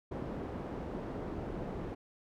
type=low-pass noise; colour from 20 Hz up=white; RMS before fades=-40 dBFS; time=0.11-1.95 s; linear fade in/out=10 ms; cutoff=450 Hz; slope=12 dB/octave; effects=none